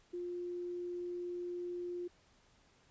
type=tone; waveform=sine; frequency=352.8 Hz; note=F4; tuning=18 cents sharp; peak=-38 dBFS; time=0.13-2.08 s; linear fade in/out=10 ms; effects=pink hiss -68 dBFS RMS until 2.9 s + resampled to 16000 Hz